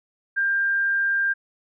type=tone; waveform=sine; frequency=1594 Hz; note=G6; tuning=28 cents sharp; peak=-19 dBFS; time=0.36-1.34 s; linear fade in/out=20 ms; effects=none